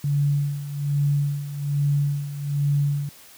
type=tone with tremolo; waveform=sine; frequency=143.4 Hz; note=D3; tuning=41 cents flat; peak=-17 dBFS; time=0.04-3.09 s; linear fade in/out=2 ms; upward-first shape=sine; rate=1.2 Hz; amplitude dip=75%; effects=white hiss -48 dBFS RMS until 3.37 s + high-pass 60 Hz 12 dB/octave